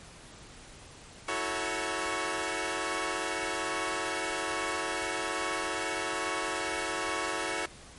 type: chord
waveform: 10% pulse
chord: F# minor seventh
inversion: third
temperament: equal with one note detuned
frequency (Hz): 325.1 / 370 / 440 / 554.4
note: E4 / F#4 / A4 / C#5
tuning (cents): -24 / 0 / 0 / 0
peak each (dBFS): -28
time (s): 1.28-7.66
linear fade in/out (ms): 5
effects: pink hiss -50 dBFS RMS until 7.98 s + MP3 48 kbps